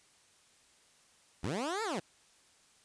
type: linear two-way sweep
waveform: 15% pulse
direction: up then down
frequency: 67.9 to 463.4 to 147.5 Hz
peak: -27 dBFS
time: 1.43-2 s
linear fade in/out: 10 ms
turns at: 1.83 s
effects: white hiss -65 dBFS RMS until 2.84 s + resampled to 22050 Hz